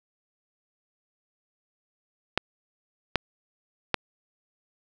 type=clicks; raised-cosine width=0.3 ms; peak=-5 dBFS; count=3; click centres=2.376 / 3.157 / 3.943 s; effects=none